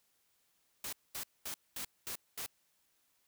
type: noise bursts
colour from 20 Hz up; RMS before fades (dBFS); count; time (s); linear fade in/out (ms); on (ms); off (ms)
white; -41; 6; 0.84-2.462; 2; 87; 220
effects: white hiss -75 dBFS RMS until 3.27 s